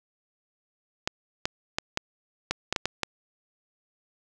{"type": "clicks", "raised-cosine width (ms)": 0.2, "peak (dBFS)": -8, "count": 9, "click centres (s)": [1.075, 1.455, 1.785, 1.974, 2.51, 2.726, 2.762, 2.856, 3.033], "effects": []}